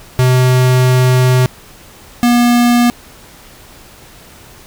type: tone pair in turn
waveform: square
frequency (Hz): 127.4 / 240.5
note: C3 / B3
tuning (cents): -46 / -46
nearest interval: major seventh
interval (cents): 1100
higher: second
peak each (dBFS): -8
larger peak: neither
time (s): 0.19-1.46 / 2.23-2.9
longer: first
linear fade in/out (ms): 0
effects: pink hiss -39 dBFS RMS until 4.66 s

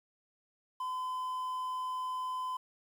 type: tone with quantisation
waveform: triangle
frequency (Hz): 1018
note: C6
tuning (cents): -48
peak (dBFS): -32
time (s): 0.8-2.57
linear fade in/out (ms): 5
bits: 10
effects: none

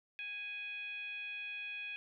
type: tone with frequency modulation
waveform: sine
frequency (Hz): 2496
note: D#7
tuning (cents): +5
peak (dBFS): -40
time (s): 0.19-1.96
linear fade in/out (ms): 0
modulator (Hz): 846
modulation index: 0.56
effects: none

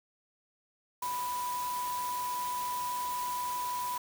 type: tone in noise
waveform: sine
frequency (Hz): 987.8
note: B5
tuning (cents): 0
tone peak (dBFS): -32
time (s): 1.02-3.98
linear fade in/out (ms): 5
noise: white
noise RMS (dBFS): -42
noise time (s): 1.02-3.98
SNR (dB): +7
effects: none

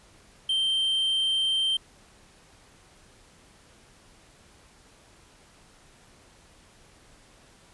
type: tone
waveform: triangle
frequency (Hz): 3136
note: G7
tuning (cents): 0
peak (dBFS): -21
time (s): 0.49-1.77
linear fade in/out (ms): 5
effects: pink hiss -56 dBFS RMS until 7.73 s + resampled to 24000 Hz

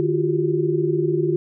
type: tone cluster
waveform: sine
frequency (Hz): 150.9 / 341.5 / 361.6 / 394.8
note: D3 / F4 / F#4 / G4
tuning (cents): +47 / -39 / -40 / +12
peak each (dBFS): -24 / -22 / -22 / -26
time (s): 0-1.36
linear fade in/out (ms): 0
effects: none

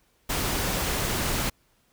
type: noise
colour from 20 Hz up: pink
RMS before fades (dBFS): -27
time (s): 0.29-1.5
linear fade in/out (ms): 10
effects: pink hiss -66 dBFS RMS until 1.92 s

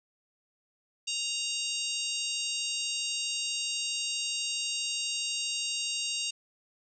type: harmonic tone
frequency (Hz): 932.3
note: A#5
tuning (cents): 0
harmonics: 3 / 4 / 5 / 6 / 7 / 8 / 9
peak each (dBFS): -34 / -38 / -38 / -41 / -40 / -40 / -42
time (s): 1.07-6.31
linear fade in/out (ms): 10
effects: none

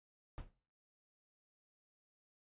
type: noise with exponential decay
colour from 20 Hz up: brown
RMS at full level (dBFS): -39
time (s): 0.38-0.53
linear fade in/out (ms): 0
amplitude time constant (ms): 32
effects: noise-tail reverb RT60 0.5 s tail -21 dB re dry + resampled to 8000 Hz

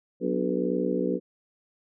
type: harmonic tone with a mistuned harmonic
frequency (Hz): 61.74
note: B1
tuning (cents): 0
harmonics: 3 / 4 / 5 / 6 / 7 / 8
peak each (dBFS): -31 / -31 / -31 / -31 / -31 / -31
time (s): 0.2-1.2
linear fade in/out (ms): 50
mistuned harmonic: 5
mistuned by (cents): -79
effects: none

